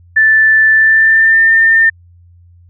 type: tone with pitch glide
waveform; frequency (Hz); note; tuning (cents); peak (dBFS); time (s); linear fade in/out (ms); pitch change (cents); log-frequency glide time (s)
sine; 1760 to 1805.3; A6 to A6; 0 to +44; -5; 0.16-1.9; 10; +44; 0.73-1.49
effects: added 87 Hz sine -40 dBFS peak until 2.69 s